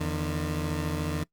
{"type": "tone pair together", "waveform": "20% pulse", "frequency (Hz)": [82.41, 150.88], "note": ["E2", "D3"], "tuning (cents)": [0, 47], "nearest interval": "minor seventh", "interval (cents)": 1047, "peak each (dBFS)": -26, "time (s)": [0, 1.24], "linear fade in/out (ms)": 10, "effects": ["noise-tail reverb RT60 0.1 s tail -22 dB re dry", "Opus 48 kbps"]}